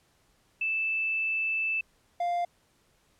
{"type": "tone pair in turn", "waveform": ["sine", "triangle"], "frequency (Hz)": [2637, 698.5], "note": ["E7", "F5"], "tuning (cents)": [0, 0], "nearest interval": "octave + major seventh", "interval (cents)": 2300, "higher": "first", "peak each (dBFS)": [-26, -24], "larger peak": "second", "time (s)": [[0.61, 1.81], [2.2, 2.45]], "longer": "first", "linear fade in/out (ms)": 5, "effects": ["pink hiss -67 dBFS RMS until 3.19 s", "low-pass 12000 Hz 12 dB/octave"]}